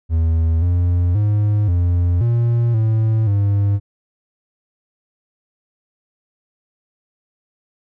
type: tone with pitch steps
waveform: triangle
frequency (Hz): 81.5 / 88 / 104.5 / 87.6 / 117.9 / 110.6 / 100.8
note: E2 / F2 / G#2 / F2 / A#2 / A2 / G2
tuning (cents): -19 / +14 / +11 / +6 / +20 / +9 / +49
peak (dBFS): -11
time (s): 0.09-3.8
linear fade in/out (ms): 50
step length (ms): 530
effects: none